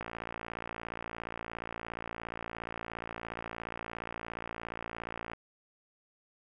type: click train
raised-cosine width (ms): 0.5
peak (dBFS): -23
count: 305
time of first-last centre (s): 0.01-5.334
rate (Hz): 57.1
effects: none

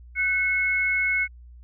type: tone pair together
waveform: sine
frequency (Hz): 1502.3 / 2185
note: F#6 / C#7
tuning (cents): +26 / -26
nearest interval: tritone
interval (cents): 648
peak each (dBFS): -28 / -21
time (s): 0.15-1.28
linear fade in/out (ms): 50
effects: added 60 Hz sine -43 dBFS peak until 1.63 s

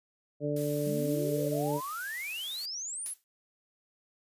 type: harmonic tone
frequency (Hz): 146.83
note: D3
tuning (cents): 0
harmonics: 1 / 2 / 3 / 4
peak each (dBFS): -34 / -34 / -34 / -34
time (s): 0.4-1.81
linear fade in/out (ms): 50
type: noise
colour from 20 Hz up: blue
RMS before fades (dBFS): -43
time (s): 0.56-2.66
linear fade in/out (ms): 5
type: exponential sweep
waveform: sine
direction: up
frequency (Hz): 185 to 11240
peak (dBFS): -35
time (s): 0.86-3.14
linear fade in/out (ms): 10
type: noise with exponential decay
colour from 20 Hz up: blue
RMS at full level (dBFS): -38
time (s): 3.06-3.24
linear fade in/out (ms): 0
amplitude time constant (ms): 38
effects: resampled to 32000 Hz

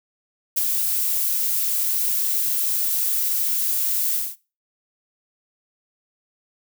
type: noise with ADSR envelope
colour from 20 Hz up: violet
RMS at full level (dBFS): -18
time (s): 0.56-4.36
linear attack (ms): 17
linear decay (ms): 14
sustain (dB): -4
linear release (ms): 210
effects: noise-tail reverb RT60 0.3 s tail -19 dB re dry

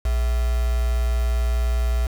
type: tone with quantisation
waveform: sine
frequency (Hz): 59.6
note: A#1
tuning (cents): +39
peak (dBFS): -18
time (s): 0.05-2.07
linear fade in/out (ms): 5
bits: 5
effects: none

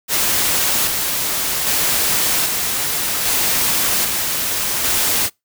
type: noise with tremolo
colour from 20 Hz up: white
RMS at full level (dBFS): -17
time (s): 0.08-5.3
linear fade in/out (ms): 50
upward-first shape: square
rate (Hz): 0.63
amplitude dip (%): 30
effects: noise-tail reverb RT60 0.2 s tail -26 dB re dry

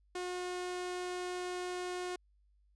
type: tone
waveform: sawtooth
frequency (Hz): 360.6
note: F#4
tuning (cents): -45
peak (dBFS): -33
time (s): 0.15-2.16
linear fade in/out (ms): 5
effects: added 50 Hz sine -66 dBFS peak until 2.75 s + resampled to 22050 Hz

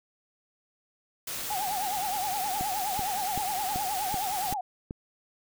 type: noise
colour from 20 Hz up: white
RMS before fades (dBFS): -35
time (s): 1.27-4.54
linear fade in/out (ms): 5
type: tone with vibrato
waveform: sine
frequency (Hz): 789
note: G5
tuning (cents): +11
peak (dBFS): -29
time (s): 1.5-4.61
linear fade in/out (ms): 5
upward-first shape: triangle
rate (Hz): 9.6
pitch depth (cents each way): 170
type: click train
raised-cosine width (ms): 3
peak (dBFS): -22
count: 7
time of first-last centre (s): 2.61-4.909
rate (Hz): 2.61
effects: none

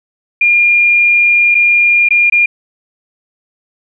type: tone with dropouts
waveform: sine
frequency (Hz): 2411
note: D7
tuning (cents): +45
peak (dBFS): -6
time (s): 0.41-2.46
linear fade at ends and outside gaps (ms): 5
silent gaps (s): 1.546-1.55 / 2.088-2.106 / 2.299-2.322
effects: none

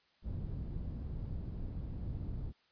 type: low-pass noise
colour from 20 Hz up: white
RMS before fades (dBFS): -40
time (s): 0.22-2.53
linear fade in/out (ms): 50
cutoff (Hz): 100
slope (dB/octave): 12
effects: white hiss -71 dBFS RMS until 2.71 s + resampled to 11025 Hz

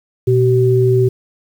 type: tone pair together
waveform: sine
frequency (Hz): 121.4 / 381.4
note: B2 / G4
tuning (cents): -29 / -47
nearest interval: octave + minor sixth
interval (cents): 1982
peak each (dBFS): -12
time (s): 0.27-1.09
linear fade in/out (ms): 10
effects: 7-bit

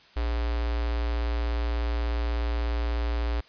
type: tone with notch filter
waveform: square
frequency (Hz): 58.27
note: A#1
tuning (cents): 0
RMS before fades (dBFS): -27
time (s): 0.16-3.41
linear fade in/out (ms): 10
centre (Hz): 170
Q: 0.98
effects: white hiss -55 dBFS RMS until 3.48 s + resampled to 11025 Hz

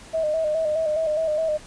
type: tone with vibrato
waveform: sine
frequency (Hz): 627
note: D#5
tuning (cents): +13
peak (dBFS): -20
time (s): 0.13-1.58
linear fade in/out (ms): 20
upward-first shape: square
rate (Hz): 4.8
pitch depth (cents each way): 49
effects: pink hiss -45 dBFS RMS until 1.66 s + resampled to 22050 Hz

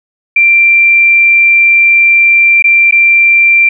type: tone with dropouts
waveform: sine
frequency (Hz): 2361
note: D7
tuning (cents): +9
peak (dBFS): -3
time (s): 0.36-3.69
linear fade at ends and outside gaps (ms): 5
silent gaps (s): 2.624-2.641 / 2.911-2.923
effects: none

